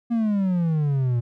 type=exponential sweep; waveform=triangle; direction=down; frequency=238.4 to 116.54 Hz; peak=-17 dBFS; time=0.1-1.21 s; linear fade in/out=20 ms; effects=none